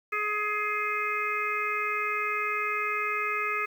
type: harmonic tone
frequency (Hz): 420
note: G#4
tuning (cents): +19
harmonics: 1 / 3 / 4 / 5 / 6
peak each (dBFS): -37 / -30 / -38 / -32 / -33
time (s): 0.12-3.66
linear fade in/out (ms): 10
effects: 9-bit